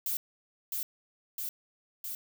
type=noise with echo; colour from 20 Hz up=violet; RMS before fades=-32 dBFS; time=0.06-0.17 s; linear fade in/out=2 ms; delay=660 ms; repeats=3; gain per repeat=-2 dB; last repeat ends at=2.15 s; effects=none